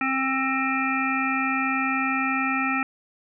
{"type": "harmonic tone with a mistuned harmonic", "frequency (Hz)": 265.4, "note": "C4", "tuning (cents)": 25, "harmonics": [1, 3, 5, 7, 9, 10], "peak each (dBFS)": [-27, -31, -27, -30, -28, -35], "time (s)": [0.01, 2.83], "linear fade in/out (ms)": 2, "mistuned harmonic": 10, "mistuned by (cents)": -17, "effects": []}